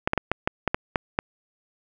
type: clicks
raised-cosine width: 0.5 ms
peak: -6 dBFS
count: 9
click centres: 0.075 / 0.134 / 0.177 / 0.316 / 0.475 / 0.677 / 0.745 / 0.958 / 1.189 s
effects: none